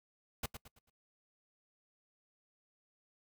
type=noise with echo; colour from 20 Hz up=pink; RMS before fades=-37 dBFS; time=0.43-0.46 s; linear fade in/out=5 ms; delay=110 ms; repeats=4; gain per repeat=-9 dB; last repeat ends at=0.9 s; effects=noise-tail reverb RT60 0.1 s tail -23 dB re dry